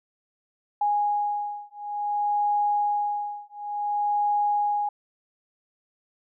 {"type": "beating tone pair", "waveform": "sine", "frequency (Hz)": [826, 826.56], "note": ["G#5", "G#5"], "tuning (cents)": [-10, -8], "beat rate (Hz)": 0.56, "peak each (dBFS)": -26, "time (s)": [0.81, 4.89], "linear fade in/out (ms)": 5, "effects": []}